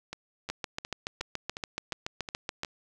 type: two click trains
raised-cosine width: 0.2 ms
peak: -20 / -15 dBFS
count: 8 / 16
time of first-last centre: 0.13-2.648 / 0.5-2.634 s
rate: 2.78 / 7.03 Hz
effects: none